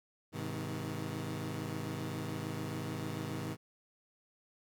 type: chord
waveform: 20% pulse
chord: Ab major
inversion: none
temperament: equal with one note detuned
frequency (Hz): 103.83 / 130.81 / 159.2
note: Ab2 / C3 / Eb3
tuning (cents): 0 / 0 / +40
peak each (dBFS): -37 / -37 / -36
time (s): 0.32-3.57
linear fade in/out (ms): 50
effects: none